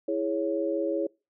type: chord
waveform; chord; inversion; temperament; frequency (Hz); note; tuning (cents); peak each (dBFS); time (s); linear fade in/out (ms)
sine; C# minor; first; equal; 329.6 / 415.3 / 554.4; E4 / G#4 / C#5; 0 / 0 / 0; -29 / -31 / -29; 0.08-1.07; 5
effects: noise-tail reverb RT60 0.3 s tail -26 dB re dry